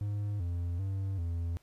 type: tone with pitch steps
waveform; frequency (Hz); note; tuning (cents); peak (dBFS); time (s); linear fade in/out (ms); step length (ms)
triangle; 102.8 / 86.6 / 96.9 / 84.7; G#2 / F2 / G2 / E2; -17 / -14 / -20 / +48; -29; 0.01-1.57; 0; 390
effects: pink hiss -68 dBFS RMS until 1.62 s + resampled to 32000 Hz